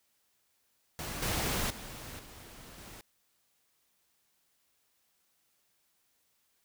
pink noise with level steps, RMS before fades -39 / -32 / -45 / -51 / -49 dBFS, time 0.99-3.01 s, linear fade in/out 0 ms, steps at 1.22 / 1.7 / 2.19 / 2.78 s, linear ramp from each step 5 ms, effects white hiss -74 dBFS RMS until 6.64 s

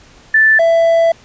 sine / triangle tone pair in turn, 1760 / 664.6 Hz, A6 / E5, 0 / +14 cents, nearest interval octave + perfect fourth, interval 1686 cents, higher first, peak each -6 dBFS, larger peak neither, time 0.34-0.59 / 0.59-1.12 s, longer second, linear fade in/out 5 ms, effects pink hiss -44 dBFS RMS until 1.24 s + resampled to 16000 Hz

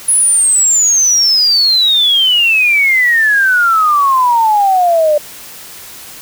sine exponential sweep, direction down, 10530 to 587.3 Hz, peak -7 dBFS, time 0.08-5.18 s, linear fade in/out 5 ms, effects white hiss -32 dBFS RMS until 6.21 s

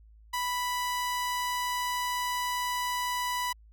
sawtooth tone, 987.8 Hz, B5, in tune, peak -25 dBFS, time 0.33-3.53 s, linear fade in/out 10 ms, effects added 54 Hz sine -52 dBFS peak until 3.72 s

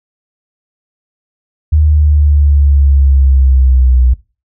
sine linear sweep, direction down, 76.9 to 61.74 Hz, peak -5 dBFS, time 1.72-4.14 s, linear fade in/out 10 ms, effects noise-tail reverb RT60 0.3 s tail -19 dB re dry

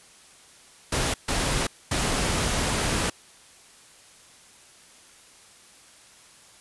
pink noise bursts at uneven times, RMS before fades -25 dBFS, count 3, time 0.92-1.14 / 1.28-1.67 / 1.91-3.1 s, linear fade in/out 5 ms, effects white hiss -52 dBFS RMS until 6.6 s + resampled to 24000 Hz

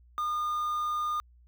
triangle tone with quantisation, 1216 Hz, D#6, 40 cents flat, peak -26 dBFS, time 0.18-1.2 s, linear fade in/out 0 ms, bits 9, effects added 60 Hz sine -55 dBFS peak until 1.47 s

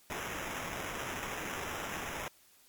white noise with sample-and-hold, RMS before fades -39 dBFS, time 0.1-2.28 s, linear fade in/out 0 ms, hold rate 4410 Hz, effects white hiss -63 dBFS RMS until 2.68 s + MP3 96 kbps

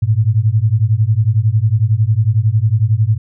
sine beating tone pair, 103.83 / 114.83 Hz, G#2 / A#2, 0 / -26 cents, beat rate 11 Hz, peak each -13 dBFS, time 0.02-3.18 s, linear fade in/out 10 ms, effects none

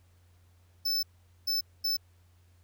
square tone bursts at uneven times, 5274 Hz, E8, in tune, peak -27 dBFS, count 3, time 0.85-1.03 / 1.47-1.61 / 1.84-1.97 s, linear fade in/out 10 ms, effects added 88 Hz sine -59 dBFS peak until 2.63 s + pink hiss -70 dBFS RMS until 2.63 s

